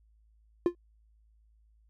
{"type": "tone with exponential decay", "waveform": "triangle", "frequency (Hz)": 349.3, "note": "F4", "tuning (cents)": 0, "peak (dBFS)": -16, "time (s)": [0.66, 0.75], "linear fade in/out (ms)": 1, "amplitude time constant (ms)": 18, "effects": ["added 54 Hz sine -61 dBFS peak until 1.89 s"]}